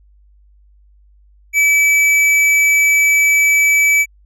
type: tone with hard clipping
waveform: sine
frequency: 2300 Hz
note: D7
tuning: 37 cents flat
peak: -11 dBFS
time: 1.53-4.06 s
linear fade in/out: 50 ms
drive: 10 dB
effects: added 50 Hz sine -46 dBFS peak until 4.25 s